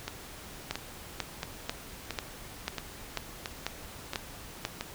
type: two click trains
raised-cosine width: 0.2 ms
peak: -16 / -13 dBFS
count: 8 / 9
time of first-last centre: 0.08-4.81 / 0.71-4.651 s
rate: 1.48 / 2.03 Hz
effects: pink hiss -46 dBFS RMS until 4.94 s